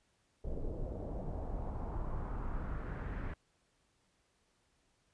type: noise with low-pass filter sweep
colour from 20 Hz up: brown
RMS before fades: -39 dBFS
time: 0.44-3.34 s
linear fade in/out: 5 ms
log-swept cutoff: 470 to 1900 Hz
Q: 2.2
effects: pink hiss -75 dBFS RMS until 5.13 s + resampled to 22050 Hz